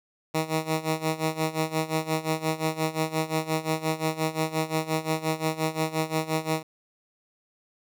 10% pulse tone with tremolo, 158.4 Hz, D#3, 31 cents sharp, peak -14 dBFS, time 0.34-6.63 s, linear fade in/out 10 ms, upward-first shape sine, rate 5.7 Hz, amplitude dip 85%, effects none

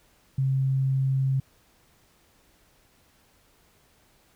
sine tone, 133.8 Hz, C3, 39 cents sharp, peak -21 dBFS, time 0.38-1.4 s, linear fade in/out 5 ms, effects pink hiss -62 dBFS RMS until 4.35 s

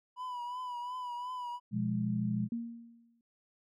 triangle tone with vibrato, 986 Hz, B5, 3 cents flat, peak -35 dBFS, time 0.16-1.6 s, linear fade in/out 50 ms, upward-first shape triangle, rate 2.8 Hz, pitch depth 55 cents each way
sine chord, F diminished, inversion second, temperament equal with one note detuned, 121.28 / 174.61 / 207.7 Hz, Cb3 / F3 / Ab3, -31 / 0 / 0 cents, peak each -35 / -37 / -32 dBFS, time 1.71-2.49 s, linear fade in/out 50 ms
sine tone with exponential decay, 233.1 Hz, A#3, in tune, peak -31 dBFS, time 2.52-3.21 s, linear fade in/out 2 ms, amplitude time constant 150 ms
effects none

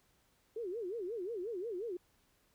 sine tone with vibrato, 408.8 Hz, G#4, 27 cents flat, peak -37 dBFS, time 0.56-1.97 s, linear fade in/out 5 ms, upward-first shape sine, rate 5.6 Hz, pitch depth 270 cents each way, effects pink hiss -72 dBFS RMS until 2.54 s

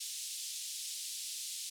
white band-pass noise, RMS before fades -42 dBFS, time 0-1.7 s, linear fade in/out 10 ms, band 3200 to 9700 Hz, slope 24 dB/octave, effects none

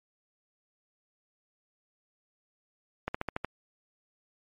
slowing click train, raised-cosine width 0.5 ms, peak -16 dBFS, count 6, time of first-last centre 3.08-3.446 s, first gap 65 ms, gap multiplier 1.06, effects MP3 64 kbps

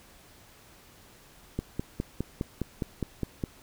click train, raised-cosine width 3 ms, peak -16 dBFS, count 10, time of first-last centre 1.59-3.438 s, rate 4.87 Hz, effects pink hiss -55 dBFS RMS until 3.62 s

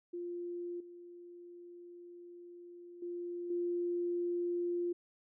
sine tone with level steps, 349.2 Hz, F4, in tune, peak -38 / -49 / -38 / -32 dBFS, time 0.13-4.93 s, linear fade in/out 10 ms, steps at 0.8 / 3.02 / 3.5 s, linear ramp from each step 5 ms, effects none

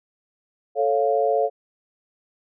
sine chord, A augmented, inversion none, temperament equal, 440 / 554.4 / 698.5 Hz, A4 / C#5 / E#5, 0 / 0 / 0 cents, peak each -22 dBFS, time 0.75-1.5 s, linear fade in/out 50 ms, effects none

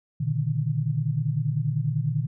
sine tone cluster, 119.3 / 144.8 / 154.9 Hz, A#2 / D3 / D#3, +41 / -24 / -7 cents, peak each -27 dBFS, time 0.2-2.27 s, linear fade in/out 10 ms, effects none

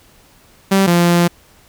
sawtooth tone pair in turn, 194.2 / 173.01 Hz, G3 / F3, -16 / -16 cents, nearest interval major second, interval 200 cents, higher first, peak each -6 dBFS, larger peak neither, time 0.71-0.87 / 0.87-1.28 s, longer second, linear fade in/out 10 ms, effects pink hiss -49 dBFS RMS until 1.68 s

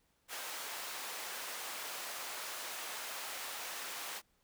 pink high-pass noise, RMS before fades -43 dBFS, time 0.28-4.22 s, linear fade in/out 50 ms, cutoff 760 Hz, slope 12 dB/octave, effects pink hiss -75 dBFS RMS until 4.43 s

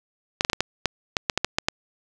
clicks, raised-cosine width 0.2 ms, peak -3 dBFS, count 12, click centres 0.409 / 0.449 / 0.499 / 0.532 / 0.606 / 0.857 / 1.168 / 1.298 / 1.376 / 1.446 / 1.585 / 1.685 s, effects none

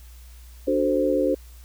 sine chord, D dominant seventh, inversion none, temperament equal, 293.7 / 370 / 440 / 523.3 Hz, D4 / F#4 / A4 / C5, 0 / 0 / 0 / 0 cents, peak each -24 / -26 / -27 / -22 dBFS, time 0.67-1.35 s, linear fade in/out 10 ms, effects added 60 Hz sine -42 dBFS peak until 1.64 s + white hiss -54 dBFS RMS until 1.64 s

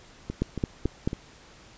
two click trains, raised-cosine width 3 ms, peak -18 / -11 dBFS, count 4 / 4, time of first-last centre 0.3-1.131 / 0.42-1.075 s, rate 3.61 / 4.58 Hz, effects pink hiss -52 dBFS RMS until 1.77 s + resampled to 16000 Hz

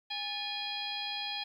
harmonic tone with a mistuned harmonic, 820 Hz, G#5, 22 cents flat, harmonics 1 / 2 / 3 / 4 / 5 / 6, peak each -42 / -47 / -42 / -38 / -41 / -46 dBFS, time 0.1-1.44 s, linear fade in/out 10 ms, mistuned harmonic 2, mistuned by +110 cents, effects 11-bit

